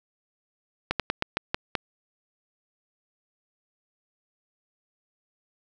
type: slowing click train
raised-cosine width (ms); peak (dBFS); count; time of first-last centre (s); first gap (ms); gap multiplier
0.3; -8; 7; 0.91-1.752; 87; 1.19
effects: none